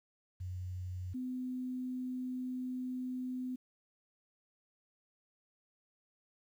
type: tone pair in turn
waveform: sine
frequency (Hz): 91.2 / 253.8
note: F#2 / B3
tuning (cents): -24 / +47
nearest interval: octave + tritone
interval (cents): 1771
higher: second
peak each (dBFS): -38 / -36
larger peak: second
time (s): 0.4-1.14 / 1.14-3.56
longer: second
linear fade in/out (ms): 10
effects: 11-bit